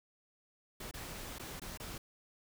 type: noise with dropouts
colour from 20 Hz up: pink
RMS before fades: -45 dBFS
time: 0.8-1.98 s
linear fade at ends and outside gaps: 5 ms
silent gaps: 0.912-0.938 / 1.385-1.395 / 1.598-1.617 / 1.775-1.799 s
effects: none